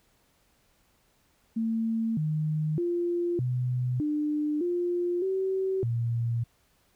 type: tone with pitch steps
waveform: sine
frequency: 225.3 / 154.1 / 347.3 / 125.1 / 299.3 / 351.5 / 381.2 / 117.1 Hz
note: A3 / D#3 / F4 / B2 / D4 / F4 / G4 / A#2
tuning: +41 / -16 / -10 / +23 / +33 / +11 / -48 / +8 cents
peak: -25 dBFS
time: 1.56-6.44 s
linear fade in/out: 10 ms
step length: 610 ms
effects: pink hiss -67 dBFS RMS until 6.95 s